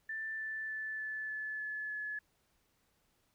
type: tone with pitch steps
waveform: sine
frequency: 1770 / 1759.8 / 1749.7 / 1739.6 / 1729.6 / 1719.6 / 1709.7 Hz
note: A6 / A6 / A6 / A6 / A6 / A6 / G#6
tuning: +10 / 0 / -10 / -20 / -30 / -40 / +50 cents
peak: -37 dBFS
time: 0.09-2.19 s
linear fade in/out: 5 ms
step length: 300 ms
effects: pink hiss -75 dBFS RMS until 3.34 s